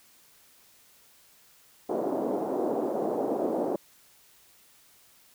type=band-pass noise; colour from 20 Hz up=pink; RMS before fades=-29 dBFS; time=1.89-3.76 s; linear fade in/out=5 ms; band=270 to 710 Hz; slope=24 dB/octave; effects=white hiss -59 dBFS RMS until 5.34 s

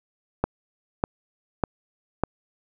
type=click train; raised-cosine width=1 ms; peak=-7 dBFS; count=4; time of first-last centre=0.44-2.236 s; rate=1.67 Hz; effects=none

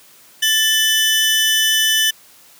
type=tone pair together; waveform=sawtooth; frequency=1760 / 2998 Hz; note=A6 / F#7; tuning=0 / +22 cents; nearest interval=major sixth; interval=922 cents; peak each=-14 / -12 dBFS; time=0.42-2.11 s; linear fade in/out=10 ms; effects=white hiss -47 dBFS RMS until 2.59 s + high-pass 100 Hz 12 dB/octave

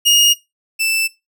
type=tone pair in turn; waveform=sawtooth; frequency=2859 / 2649 Hz; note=F7 / E7; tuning=+40 / +8 cents; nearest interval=minor second; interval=132 cents; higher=first; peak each=-6 / -12 dBFS; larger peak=first; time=0.05-0.34 / 0.79-1.08 s; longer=neither; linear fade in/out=20 ms; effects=noise-tail reverb RT60 0.2 s tail -17 dB re dry

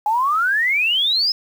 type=exponential sweep; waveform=sine; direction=up; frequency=823 to 5200 Hz; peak=-15 dBFS; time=0.06-1.32 s; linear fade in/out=2 ms; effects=7-bit

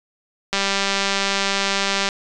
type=click train; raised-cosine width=0.2 ms; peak=-3 dBFS; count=308; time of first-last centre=0.53-2.088 s; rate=197 Hz; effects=resampled to 22050 Hz

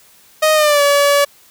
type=tone with pitch glide; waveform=sawtooth; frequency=622.3 to 570.7 Hz; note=D#5 to D5; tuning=0 to -50 cents; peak=-6 dBFS; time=0.42-1.25 s; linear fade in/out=10 ms; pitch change=-150 cents; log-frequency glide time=0.54-0.82 s; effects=white hiss -48 dBFS RMS until 1.5 s

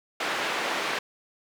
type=band-pass noise; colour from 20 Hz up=white; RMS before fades=-29 dBFS; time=0.2-0.99 s; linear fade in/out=5 ms; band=310 to 2300 Hz; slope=12 dB/octave; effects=none

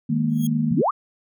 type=chord; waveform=sine; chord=D# suspended fourth; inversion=none; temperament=equal; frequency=155.56 / 207.7 / 233.1 Hz; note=D#3 / G#3 / A#3; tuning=0 / 0 / 0 cents; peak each=-23 / -27 / -21 dBFS; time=0.09-0.82 s; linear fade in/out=10 ms
type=tone with exponential growth; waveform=5% pulse; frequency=3279 Hz; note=G#7; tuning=23 cents flat; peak=-21 dBFS; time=0.29-0.47 s; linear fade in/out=5 ms; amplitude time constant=39 ms
type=exponential sweep; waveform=sine; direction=up; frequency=127 to 1336 Hz; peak=-17 dBFS; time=0.71-0.91 s; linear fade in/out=10 ms
effects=none

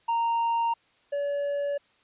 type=tone pair in turn; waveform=triangle; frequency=927 / 570.8 Hz; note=A#5 / D5; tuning=-10 / -49 cents; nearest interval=minor sixth; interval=839 cents; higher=first; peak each=-21 / -24 dBFS; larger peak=first; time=0.08-0.74 / 1.12-1.78 s; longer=neither; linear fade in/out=10 ms; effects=white hiss -64 dBFS RMS until 2.03 s + resampled to 8000 Hz

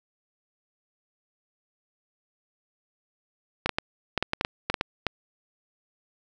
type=clicks; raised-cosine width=0.3 ms; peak=-8 dBFS; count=12; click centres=3.66 / 3.693 / 3.785 / 4.177 / 4.226 / 4.334 / 4.411 / 4.449 / 4.7 / 4.742 / 4.811 / 5.067 s; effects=none

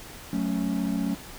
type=chord; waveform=triangle; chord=F# minor; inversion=none; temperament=equal; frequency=185 / 220 / 277.2 Hz; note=F#3 / A3 / C#4; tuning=0 / 0 / 0 cents; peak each=-27 dBFS; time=0.33-1.15 s; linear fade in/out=2 ms; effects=pink hiss -43 dBFS RMS until 1.38 s

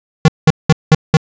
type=tone bursts; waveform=square; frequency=157.3 Hz; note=D#3; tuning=19 cents sharp; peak=-4 dBFS; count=5; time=0.25-1.17 s; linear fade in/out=2 ms; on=32 ms; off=190 ms; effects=resampled to 16000 Hz + 7-bit

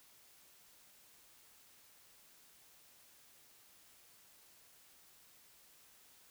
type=silence; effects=white hiss -64 dBFS RMS until 6.3 s

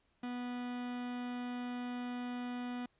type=tone; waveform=45% pulse; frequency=245.7 Hz; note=B3; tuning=9 cents flat; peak=-38 dBFS; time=0.23-2.86 s; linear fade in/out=5 ms; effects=pink hiss -75 dBFS RMS until 2.99 s + resampled to 8000 Hz

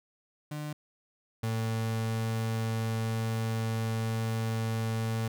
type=tone pair in turn; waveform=35% pulse; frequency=150 / 112.37 Hz; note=D3 / A2; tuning=+37 / +37 cents; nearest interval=perfect fourth; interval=500 cents; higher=first; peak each=-33 / -27 dBFS; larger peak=second; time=0.51-0.73 / 1.43-5.28 s; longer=second; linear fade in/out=5 ms; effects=none

